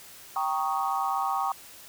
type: chord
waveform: sine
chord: Eb dominant seventh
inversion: first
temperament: equal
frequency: 784 / 932.3 / 1108.7 / 1244.5 Hz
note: G5 / Bb5 / Db6 / Eb6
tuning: 0 / 0 / 0 / 0 cents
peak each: -29 / -32 / -30 / -33 dBFS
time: 0.36-1.52 s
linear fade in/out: 2 ms
effects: white hiss -48 dBFS RMS until 1.88 s